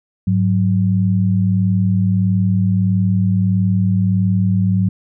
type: tone pair together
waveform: sine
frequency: 103.44 / 185 Hz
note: G#2 / F#3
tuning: -6 / 0 cents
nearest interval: minor seventh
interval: 1006 cents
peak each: -15 dBFS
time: 0.27-4.89 s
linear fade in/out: 5 ms
effects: none